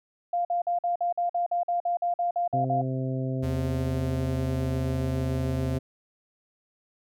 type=tone bursts; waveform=sine; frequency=698.5 Hz; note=F5; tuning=in tune; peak=-23 dBFS; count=15; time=0.33-2.816 s; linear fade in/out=5 ms; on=120 ms; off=49 ms
type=harmonic tone; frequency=130.81 Hz; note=C3; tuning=in tune; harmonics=1 / 2 / 3 / 4 / 5; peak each=-28 / -32 / -38 / -38 / -40 dBFS; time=2.53-5.79 s; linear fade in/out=10 ms
type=tone with pitch glide; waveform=square; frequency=81.2 to 79.85 Hz; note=E2 to D#2; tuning=-26 to +45 cents; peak=-31 dBFS; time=3.42-5.79 s; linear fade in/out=20 ms; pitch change=-29 cents; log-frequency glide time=3.78-4.9 s
effects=none